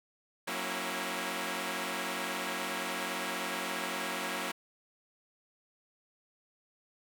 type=chord; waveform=5% pulse; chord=F# dominant seventh; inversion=none; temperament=equal with one note detuned; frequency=185 / 233.1 / 272.6 / 329.6 Hz; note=F#3 / A#3 / C#4 / E4; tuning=0 / 0 / -29 / 0 cents; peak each=-28 dBFS; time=0.47-4.52 s; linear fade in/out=10 ms; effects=none